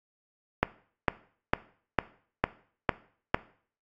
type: click train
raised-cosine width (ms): 0.5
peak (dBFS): -6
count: 7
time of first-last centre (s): 0.63-3.345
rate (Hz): 2.21
effects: noise-tail reverb RT60 0.5 s tail -18 dB re dry + AAC 64 kbps